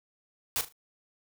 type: noise with echo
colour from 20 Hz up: white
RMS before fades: -29 dBFS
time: 0.56-0.61 s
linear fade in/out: 0 ms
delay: 38 ms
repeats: 3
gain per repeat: -11 dB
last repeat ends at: 0.724 s
effects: none